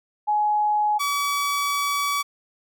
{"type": "tone pair in turn", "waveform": ["sine", "sawtooth"], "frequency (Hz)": [841, 1141.6], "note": ["G#5", "D6"], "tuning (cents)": [22, -49], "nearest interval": "perfect fourth", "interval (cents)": 529, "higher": "second", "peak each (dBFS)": -18, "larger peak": "neither", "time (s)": [[0.27, 0.99], [0.99, 2.23]], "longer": "second", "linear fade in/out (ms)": 20, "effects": []}